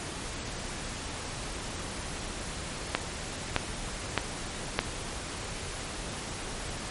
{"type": "click train", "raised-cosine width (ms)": 0.3, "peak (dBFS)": -7, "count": 4, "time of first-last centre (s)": [2.95, 4.79], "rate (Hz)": 1.63, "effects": ["pink hiss -37 dBFS RMS until 6.9 s", "MP3 48 kbps"]}